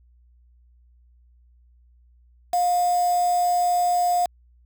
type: tone with quantisation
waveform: sine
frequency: 709 Hz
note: F5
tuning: 26 cents sharp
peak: -18 dBFS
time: 2.53-4.26 s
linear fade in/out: 5 ms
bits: 5
effects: added 60 Hz sine -53 dBFS peak until 4.65 s